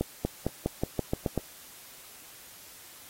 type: accelerating click train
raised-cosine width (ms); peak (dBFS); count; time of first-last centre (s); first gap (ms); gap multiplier
2; -13; 9; 0.01-1.377; 240; 0.9
effects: white hiss -50 dBFS RMS until 3.09 s + AAC 48 kbps